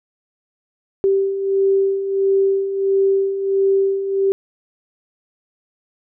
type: beating tone pair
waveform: sine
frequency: 389.1 / 390.6 Hz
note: G4 / G4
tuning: -13 / -6 cents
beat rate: 1.5 Hz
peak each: -22 / -15 dBFS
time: 1.04-4.32 s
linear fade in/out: 0 ms
effects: none